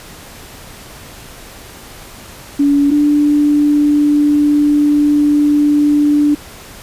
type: tone pair in turn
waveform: sine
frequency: 284.8 / 293.7 Hz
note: C#4 / D4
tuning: +47 / 0 cents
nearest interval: minor second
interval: 53 cents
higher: second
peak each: -8 dBFS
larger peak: neither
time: 2.59-2.91 / 2.91-6.35 s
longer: second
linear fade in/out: 10 ms
effects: pink hiss -35 dBFS RMS until 6.82 s + resampled to 32000 Hz